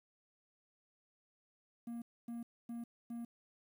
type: tone bursts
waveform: triangle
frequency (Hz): 234.7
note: A#3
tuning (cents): +12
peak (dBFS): -39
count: 4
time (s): 1.87-3.25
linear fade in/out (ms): 5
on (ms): 150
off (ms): 260
effects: 11-bit